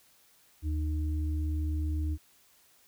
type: tone pair together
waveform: sine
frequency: 76.3 / 306 Hz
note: D#2 / D#4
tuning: -33 / -29 cents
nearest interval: 2 octaves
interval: 2404 cents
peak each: -28 / -39 dBFS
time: 0.62-2.18 s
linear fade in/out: 50 ms
effects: white hiss -63 dBFS RMS until 2.87 s